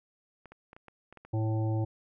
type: clicks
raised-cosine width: 0.5 ms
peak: -34 dBFS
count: 8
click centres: 0.457 / 0.52 / 0.731 / 0.765 / 0.883 / 1.126 / 1.173 / 1.25 s
type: harmonic tone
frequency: 110 Hz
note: A2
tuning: in tune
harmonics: 1 / 3 / 5 / 7 / 8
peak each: -27 / -35 / -41 / -43 / -48 dBFS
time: 1.33-1.85 s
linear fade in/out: 10 ms
effects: none